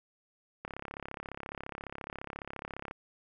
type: click train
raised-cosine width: 0.5 ms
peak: -24 dBFS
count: 79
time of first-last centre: 0.65-2.911 s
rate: 34.5 Hz
effects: none